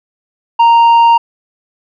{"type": "tone with tanh clipping", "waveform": "triangle", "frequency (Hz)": 930, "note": "A#5", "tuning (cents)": -4, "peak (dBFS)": -5, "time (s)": [0.59, 1.18], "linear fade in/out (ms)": 10, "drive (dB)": 9, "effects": []}